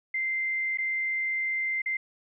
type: tone with dropouts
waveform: sine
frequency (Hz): 2085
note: C7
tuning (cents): -7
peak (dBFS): -26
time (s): 0.14-1.97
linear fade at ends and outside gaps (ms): 5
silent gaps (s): 0.774-0.784 / 1.819-1.859
effects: none